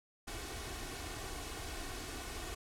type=noise with comb filter; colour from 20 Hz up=pink; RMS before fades=-43 dBFS; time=0.27-2.55 s; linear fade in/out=10 ms; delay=2.7 ms; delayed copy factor=+0.6; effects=low-pass 11000 Hz 12 dB/octave